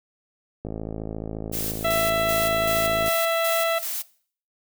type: click train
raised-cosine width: 2 ms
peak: -18 dBFS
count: 133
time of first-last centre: 0.65-3.081 s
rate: 54.3 Hz
type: noise with tremolo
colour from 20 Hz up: blue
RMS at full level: -29 dBFS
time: 1.52-4.03 s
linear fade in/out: 20 ms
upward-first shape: square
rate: 2.6 Hz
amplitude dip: 55%
type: harmonic tone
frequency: 664 Hz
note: E5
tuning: 12 cents sharp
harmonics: 1 / 2 / 3 / 4 / 5 / 6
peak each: -21 / -27 / -31 / -33 / -35 / -37 dBFS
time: 1.84-3.79 s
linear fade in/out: 10 ms
effects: noise-tail reverb RT60 0.5 s tail -20 dB re dry